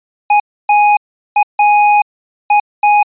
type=tone bursts at uneven times; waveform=square; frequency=830 Hz; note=G#5; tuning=1 cent flat; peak=-7 dBFS; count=6; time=0.3-0.4 / 0.69-0.97 / 1.36-1.43 / 1.59-2.02 / 2.5-2.6 / 2.83-3.03 s; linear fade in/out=5 ms; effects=resampled to 8000 Hz